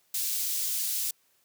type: high-pass noise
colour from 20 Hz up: white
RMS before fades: -30 dBFS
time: 0.14-1.11 s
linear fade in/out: 5 ms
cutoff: 4300 Hz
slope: 12 dB/octave
effects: white hiss -68 dBFS RMS until 1.44 s + high-pass 60 Hz 12 dB/octave